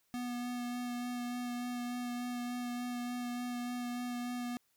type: tone with vibrato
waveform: square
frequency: 244.2 Hz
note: B3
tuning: 19 cents flat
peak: -37 dBFS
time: 0.14-4.57 s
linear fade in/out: 0 ms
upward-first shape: sine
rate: 3.4 Hz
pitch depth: 13 cents each way
effects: white hiss -75 dBFS RMS until 4.76 s